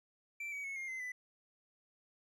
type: tone with pitch steps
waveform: triangle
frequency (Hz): 2340 / 2267 / 2196 / 2127 / 2061 / 1996.3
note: D7 / C#7 / C#7 / C7 / C7 / B6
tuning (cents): -7 / +38 / -17 / +28 / -27 / +18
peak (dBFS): -38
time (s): 0.4-1.12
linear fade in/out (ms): 5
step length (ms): 120
effects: none